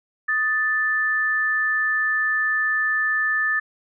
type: tone pair together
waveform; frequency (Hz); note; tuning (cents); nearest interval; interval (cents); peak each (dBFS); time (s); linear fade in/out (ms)
sine; 1244.5 / 1760; D#6 / A6; 0 / 0; tritone; 600; -28 / -19; 0.28-3.6; 10
effects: none